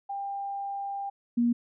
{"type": "tone pair in turn", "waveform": "sine", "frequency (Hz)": [796, 237.8], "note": ["G5", "A#3"], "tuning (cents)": [26, 35], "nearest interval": "octave + major sixth", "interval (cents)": 2091, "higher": "first", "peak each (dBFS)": [-31, -21], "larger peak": "second", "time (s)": [[0.09, 1.1], [1.37, 1.53]], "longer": "first", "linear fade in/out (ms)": 10, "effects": []}